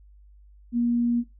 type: tone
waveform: sine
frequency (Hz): 238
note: A#3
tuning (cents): +36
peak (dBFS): -20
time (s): 0.72-1.24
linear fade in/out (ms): 50
effects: noise-tail reverb RT60 0.2 s tail -18 dB re dry + added 50 Hz sine -49 dBFS peak until 1.39 s